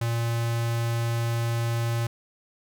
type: tone with notch filter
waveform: square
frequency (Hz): 116.54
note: A#2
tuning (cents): 0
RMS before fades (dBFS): -26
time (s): 0.01-2.07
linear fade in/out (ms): 5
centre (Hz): 280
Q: 1.5
effects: none